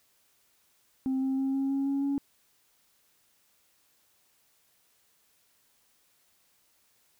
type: tone with pitch steps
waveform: sine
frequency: 263.5 / 266.1 / 268.7 / 271.4 / 274.1 / 276.8 / 279.5 Hz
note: C4 / C4 / C4 / C#4 / C#4 / C#4 / C#4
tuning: +12 / +29 / +46 / -36 / -19 / -2 / +14 cents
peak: -24 dBFS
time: 1.06-2.18 s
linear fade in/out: 0 ms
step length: 160 ms
effects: tanh soft clip ceiling -24 dBFS + white hiss -68 dBFS RMS until 7.19 s